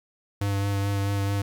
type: tone with vibrato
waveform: square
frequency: 99.8 Hz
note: G2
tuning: 32 cents sharp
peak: -24 dBFS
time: 0.41-1.42 s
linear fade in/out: 5 ms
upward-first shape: sine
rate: 4.6 Hz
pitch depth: 16 cents each way
effects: 10-bit